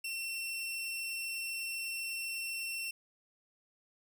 sawtooth tone, 2708 Hz, E7, 46 cents sharp, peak -33 dBFS, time 0.04-2.91 s, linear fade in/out 5 ms, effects none

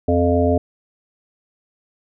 harmonic tone, 87 Hz, F2, 6 cents flat, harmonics 1 / 3 / 5 / 7 / 8, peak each -19 / -19 / -20 / -20 / -24 dBFS, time 0.08-0.58 s, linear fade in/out 5 ms, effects none

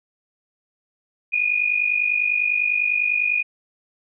sine tone pair together, 2439 / 2489 Hz, D#7 / D#7, -35 / 0 cents, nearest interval unison, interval 35 cents, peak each -20 / -22 dBFS, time 1.32-3.43 s, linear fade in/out 20 ms, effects none

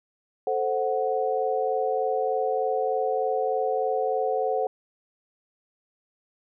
sine chord, F# diminished, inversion first, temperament equal, 440 / 523.3 / 740 Hz, A4 / C5 / F#5, 0 / 0 / 0 cents, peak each -27 dBFS, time 0.47-4.67 s, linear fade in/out 2 ms, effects none

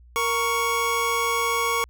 25% pulse tone pair together, 466.2 / 1113.3 Hz, A#4 / C#6, 0 / +7 cents, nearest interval octave + minor third, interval 1507 cents, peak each -23 / -19 dBFS, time 0.16-1.84 s, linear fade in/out 0 ms, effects added 60 Hz sine -47 dBFS peak until 1.89 s

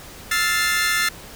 sawtooth chord, F major seventh, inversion third, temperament equal with one note detuned, 1302.6 / 1396.9 / 1760 / 2093 Hz, E6 / F6 / A6 / C7, -21 / 0 / 0 / 0 cents, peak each -24 / -22 / -18 / -20 dBFS, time 0.31-1.09 s, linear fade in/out 5 ms, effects pink hiss -40 dBFS RMS until 1.35 s

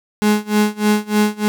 35% pulse tone with tremolo, 210.4 Hz, G#3, 23 cents sharp, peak -9 dBFS, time 0.22-1.48 s, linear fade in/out 0 ms, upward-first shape sine, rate 3.3 Hz, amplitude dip 95%, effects none

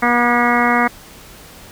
harmonic tone with a mistuned harmonic, 241.1 Hz, B3, 41 cents flat, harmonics 1 / 2 / 3 / 4 / 5 / 6 / 7 / 8 / 9, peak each -18 / -23 / -19 / -21 / -19 / -23 / -24 / -21 / -22 dBFS, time 0.02-0.88 s, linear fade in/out 10 ms, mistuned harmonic 7, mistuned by -34 cents, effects pink hiss -40 dBFS RMS until 1.71 s

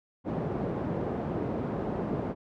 pink band-pass noise, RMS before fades -32 dBFS, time 0.24-2.35 s, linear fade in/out 50 ms, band 130 to 600 Hz, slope 12 dB/octave, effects none

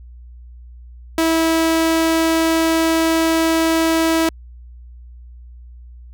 sawtooth tone, 325.6 Hz, E4, 21 cents flat, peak -10 dBFS, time 1.18-4.29 s, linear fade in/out 2 ms, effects added 60 Hz sine -36 dBFS peak until 6.13 s

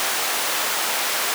pink high-pass noise, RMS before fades -23 dBFS, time 0-1.34 s, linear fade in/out 0 ms, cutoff 690 Hz, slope 12 dB/octave, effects none

